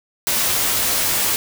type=noise with comb filter; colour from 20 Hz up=white; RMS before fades=-19 dBFS; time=0.27-1.36 s; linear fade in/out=0 ms; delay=15 ms; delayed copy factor=-0.6; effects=none